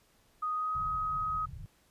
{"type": "tone with pitch glide", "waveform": "sine", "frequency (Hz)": [1244.5, 1262.6], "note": ["D#6", "D#6"], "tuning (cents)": [0, 25], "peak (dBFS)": -30, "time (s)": [0.42, 1.46], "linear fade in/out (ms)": 10, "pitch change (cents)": 25, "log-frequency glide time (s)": [0.54, 0.76]}
{"type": "low-pass noise", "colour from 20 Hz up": "pink", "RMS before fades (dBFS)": -44, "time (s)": [0.75, 1.66], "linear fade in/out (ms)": 0, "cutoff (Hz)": 170, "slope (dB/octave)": 96}
{"effects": ["pink hiss -67 dBFS RMS until 1.9 s", "resampled to 32000 Hz"]}